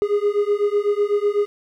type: beating tone pair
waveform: triangle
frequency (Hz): 407.5 / 415.5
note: G#4 / G#4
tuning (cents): -33 / +1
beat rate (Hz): 8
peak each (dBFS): -18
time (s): 0.02-1.46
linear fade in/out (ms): 0
effects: none